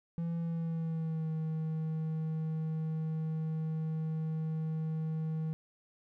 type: tone with pitch glide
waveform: triangle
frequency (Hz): 167.8 to 158.57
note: E3 to D#3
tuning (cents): +31 to +33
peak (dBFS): -30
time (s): 0.18-5.53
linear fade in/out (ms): 0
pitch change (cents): -98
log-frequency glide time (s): 0.37-1.3
effects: none